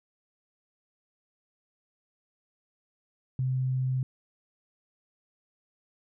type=tone; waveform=sine; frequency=129.6 Hz; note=C3; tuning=16 cents flat; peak=-25 dBFS; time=3.39-4.03 s; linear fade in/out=2 ms; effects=none